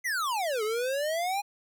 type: exponential two-way sweep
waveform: square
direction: down then up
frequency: 2093 to 418 to 827 Hz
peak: -28 dBFS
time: 0.04-1.42 s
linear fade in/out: 20 ms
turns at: 0.63 s
effects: none